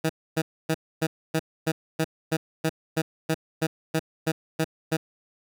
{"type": "tone bursts", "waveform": "15% pulse", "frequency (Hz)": 159.9, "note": "D#3", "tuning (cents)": 48, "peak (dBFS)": -15, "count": 16, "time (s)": [0.04, 4.97], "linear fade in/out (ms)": 10, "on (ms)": 55, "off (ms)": 270, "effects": []}